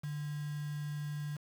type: tone with quantisation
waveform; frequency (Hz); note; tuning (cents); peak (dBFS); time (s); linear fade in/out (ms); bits
sine; 147.9; D3; +13; -36; 0.03-1.37; 10; 8
effects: none